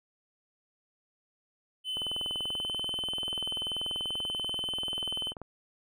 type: tone with pitch glide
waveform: triangle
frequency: 3038 to 3059 Hz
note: F#7 to G7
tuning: +45 to -43 cents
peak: -30 dBFS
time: 1.84-5.34 s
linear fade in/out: 50 ms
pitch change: +12 cents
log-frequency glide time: 2.43-2.7 s
type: click train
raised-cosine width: 1 ms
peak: -27 dBFS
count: 72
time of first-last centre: 1.97-5.417 s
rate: 20.6 Hz
effects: none